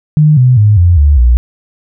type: tone with pitch steps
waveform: sine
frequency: 152.1 / 126.43 / 105.09 / 87.36 / 72.62 / 60.36 Hz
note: D#3 / B2 / G#2 / F2 / D2 / B1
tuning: -39 / +41 / +21 / +1 / -19 / -39 cents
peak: -3 dBFS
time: 0.17-1.37 s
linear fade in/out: 0 ms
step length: 200 ms
effects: none

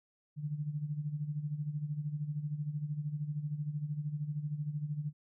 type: tone with tremolo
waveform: sine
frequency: 148.7 Hz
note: D3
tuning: 22 cents sharp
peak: -31 dBFS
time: 0.36-5.13 s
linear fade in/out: 50 ms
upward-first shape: sine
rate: 13 Hz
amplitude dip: 70%
effects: none

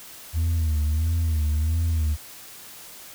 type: tone with vibrato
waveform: sine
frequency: 79.2 Hz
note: D#2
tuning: 31 cents sharp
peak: -17 dBFS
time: 0.33-2.17 s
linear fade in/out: 50 ms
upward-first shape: sine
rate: 1.5 Hz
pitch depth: 93 cents each way
effects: tanh soft clip ceiling -19 dBFS + white hiss -43 dBFS RMS until 3.14 s

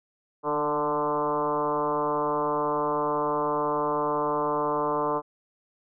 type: tone with frequency modulation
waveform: sine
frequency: 740 Hz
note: F#5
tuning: in tune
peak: -23 dBFS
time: 0.43-5.22 s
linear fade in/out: 50 ms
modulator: 147 Hz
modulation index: 2.9
effects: none

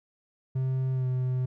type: tone with pitch glide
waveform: triangle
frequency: 130.81 to 127.67 Hz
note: C3 to C3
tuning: 0 to -42 cents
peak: -23 dBFS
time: 0.55-1.46 s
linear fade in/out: 10 ms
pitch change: -42 cents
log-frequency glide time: 0.93-1.06 s
effects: none

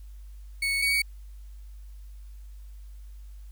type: tone pair in turn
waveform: 35% pulse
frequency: 2217 / 2248 Hz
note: C#7 / C#7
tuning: 0 / +24 cents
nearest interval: unison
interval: 24 cents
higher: second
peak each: -23 / -20 dBFS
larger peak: second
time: 0.62-0.82 / 0.82-1.02 s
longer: neither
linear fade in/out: 5 ms
effects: added 50 Hz sine -41 dBFS peak until 3.51 s + white hiss -65 dBFS RMS until 3.51 s

